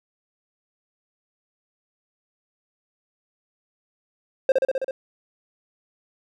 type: tone with echo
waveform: triangle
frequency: 529 Hz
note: C5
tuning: 19 cents sharp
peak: -11 dBFS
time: 4.49-4.52 s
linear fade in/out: 2 ms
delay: 65 ms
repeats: 6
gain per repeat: -2 dB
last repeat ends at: 4.91 s
effects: none